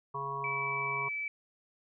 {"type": "harmonic tone", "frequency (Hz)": 138.59, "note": "C#3", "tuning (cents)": 0, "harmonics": [1, 3, 5, 7, 8], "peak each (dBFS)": [-44, -43, -48, -38, -37], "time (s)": [0.14, 1.09], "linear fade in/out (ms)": 10}
{"type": "tone", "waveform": "sine", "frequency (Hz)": 2307, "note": "D7", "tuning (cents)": -31, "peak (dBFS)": -33, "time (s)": [0.44, 1.28], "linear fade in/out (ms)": 2}
{"effects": []}